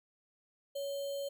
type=tone with sample-and-hold; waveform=sine; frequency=560 Hz; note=C#5; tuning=18 cents sharp; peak=-35 dBFS; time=0.75-1.29 s; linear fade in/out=10 ms; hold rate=3675 Hz; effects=none